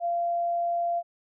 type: tone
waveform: sine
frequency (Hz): 689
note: F5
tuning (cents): -24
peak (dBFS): -24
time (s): 0-1.03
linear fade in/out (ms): 50
effects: none